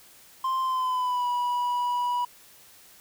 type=tone with pitch glide; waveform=triangle; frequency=1046.5 to 976.4 Hz; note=C6 to B5; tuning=0 to -20 cents; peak=-22 dBFS; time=0.44-2.25 s; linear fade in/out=5 ms; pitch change=-120 cents; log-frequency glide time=0.61-1.28 s; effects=white hiss -53 dBFS RMS until 3 s